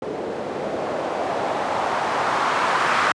blue noise with low-pass filter sweep, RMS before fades -23 dBFS, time 0.02-3.12 s, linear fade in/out 2 ms, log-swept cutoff 430 to 1300 Hz, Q 1.8, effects high-pass 100 Hz 12 dB/octave + resampled to 22050 Hz

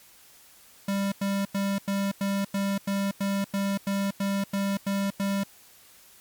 square tone bursts, 197.8 Hz, G3, 16 cents sharp, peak -25 dBFS, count 14, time 0.88-5.436 s, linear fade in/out 5 ms, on 240 ms, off 92 ms, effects white hiss -54 dBFS RMS until 6.2 s + MP3 96 kbps

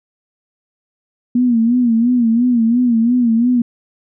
sine tone with vibrato, 237.2 Hz, A#3, 30 cents sharp, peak -10 dBFS, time 1.35-3.62 s, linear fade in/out 5 ms, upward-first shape sine, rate 2.9 Hz, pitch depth 95 cents each way, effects none

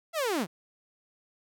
sawtooth linear sweep, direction down, 689 to 144.3 Hz, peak -23 dBFS, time 0.13-0.47 s, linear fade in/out 50 ms, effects none

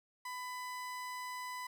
30% pulse tone, 1000 Hz, B5, 21 cents sharp, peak -38 dBFS, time 0.25-1.67 s, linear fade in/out 5 ms, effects none

